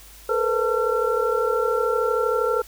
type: tone cluster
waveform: sine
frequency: 436.6 / 476.1 / 509 / 890 / 1360 Hz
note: A4 / A#4 / C5 / A5 / F6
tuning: -13 / +37 / -48 / +20 / -46 cents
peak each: -24 / -24 / -26 / -32 / -25 dBFS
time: 0.29-2.62 s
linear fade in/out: 5 ms
effects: added 50 Hz sine -47 dBFS peak until 2.67 s + white hiss -47 dBFS RMS until 2.67 s